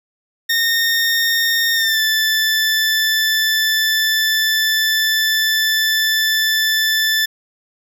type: tone with pitch glide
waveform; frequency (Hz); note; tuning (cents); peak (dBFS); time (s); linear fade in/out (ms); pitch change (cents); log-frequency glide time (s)
20% pulse; 1839 to 1757; A#6 to A6; -24 to -3; -9; 0.49-7.26; 10; -79; 1.74-2
effects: none